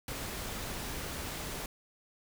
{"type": "noise", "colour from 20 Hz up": "pink", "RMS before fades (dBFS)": -39, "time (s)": [0.08, 1.66], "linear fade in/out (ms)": 2, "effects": []}